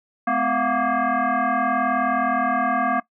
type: tone with frequency modulation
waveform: sine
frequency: 215.4 Hz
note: A3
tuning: 37 cents flat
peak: -18 dBFS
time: 0.27-3 s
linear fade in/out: 5 ms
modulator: 470 Hz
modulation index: 2.9
effects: noise-tail reverb RT60 0.1 s tail -19 dB re dry